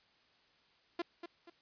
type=tone with echo; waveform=sawtooth; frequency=343 Hz; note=F4; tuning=31 cents flat; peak=-30 dBFS; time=0.99-1.02 s; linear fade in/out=5 ms; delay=240 ms; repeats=2; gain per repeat=-9 dB; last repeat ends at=1.5 s; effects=white hiss -69 dBFS RMS until 1.61 s + resampled to 11025 Hz